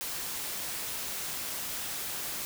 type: noise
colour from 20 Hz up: white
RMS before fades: -36 dBFS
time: 0.01-2.45 s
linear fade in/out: 0 ms
effects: none